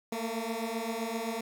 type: beating tone pair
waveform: 15% pulse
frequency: 222.4 / 230.1 Hz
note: A3 / A#3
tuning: +19 / -22 cents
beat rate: 7.7 Hz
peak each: -30 / -28 dBFS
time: 0.12-1.41 s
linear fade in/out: 5 ms
effects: 10-bit